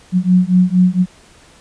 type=beating tone pair; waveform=sine; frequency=180 / 184.3 Hz; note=F#3 / F#3; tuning=-47 / -7 cents; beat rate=4.3 Hz; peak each=-12 dBFS; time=0.12-1.06 s; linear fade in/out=50 ms; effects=pink hiss -46 dBFS RMS until 1.6 s + resampled to 22050 Hz